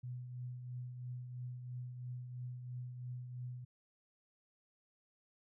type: tone with tremolo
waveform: sine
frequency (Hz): 124.3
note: B2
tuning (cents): +12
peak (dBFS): -40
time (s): 0.03-3.65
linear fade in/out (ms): 10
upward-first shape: triangle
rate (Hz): 3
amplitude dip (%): 50
effects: none